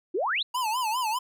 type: exponential sweep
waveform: sine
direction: up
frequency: 319.2 to 4230 Hz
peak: -24 dBFS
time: 0.14-0.43 s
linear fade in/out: 10 ms
type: tone with vibrato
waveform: square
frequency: 937 Hz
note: A#5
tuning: 9 cents sharp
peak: -26 dBFS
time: 0.54-1.19 s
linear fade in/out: 10 ms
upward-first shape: sine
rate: 5 Hz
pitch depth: 170 cents each way
effects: none